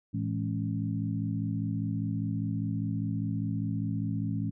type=harmonic tone with a mistuned harmonic; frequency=55 Hz; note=A1; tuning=in tune; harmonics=2 / 3 / 4 / 5; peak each=-32 / -34 / -35 / -36 dBFS; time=0.13-4.51 s; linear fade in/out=20 ms; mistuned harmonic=4; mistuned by=-81 cents; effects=none